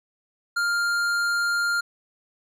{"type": "tone with tanh clipping", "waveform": "sine", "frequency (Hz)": 1401, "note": "F6", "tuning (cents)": 5, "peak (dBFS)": -23, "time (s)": [0.56, 1.81], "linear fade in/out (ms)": 10, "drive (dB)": 14, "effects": []}